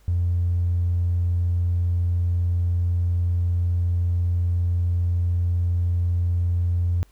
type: tone with tanh clipping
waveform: triangle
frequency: 87.3 Hz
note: F2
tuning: in tune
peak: -18 dBFS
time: 0.08-7.03 s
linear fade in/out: 0 ms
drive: 1 dB
effects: added 50 Hz sine -53 dBFS peak until 7.11 s + pink hiss -61 dBFS RMS until 7.11 s